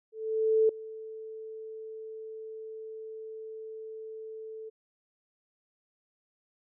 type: tone with ADSR envelope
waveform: sine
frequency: 440 Hz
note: A4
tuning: in tune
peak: -19 dBFS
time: 0.12-4.7 s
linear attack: 570 ms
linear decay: 4 ms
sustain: -20 dB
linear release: 17 ms
effects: none